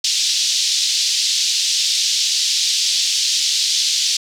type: band-pass noise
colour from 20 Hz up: white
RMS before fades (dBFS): -18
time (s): 0.04-4.17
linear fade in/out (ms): 5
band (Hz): 3400 to 5800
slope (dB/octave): 24
effects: none